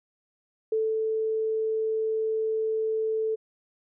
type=tone with ADSR envelope; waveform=sine; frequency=440.1 Hz; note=A4; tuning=in tune; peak=-22 dBFS; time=0.72-3.36 s; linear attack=4 ms; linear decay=220 ms; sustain=-2 dB; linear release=19 ms; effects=none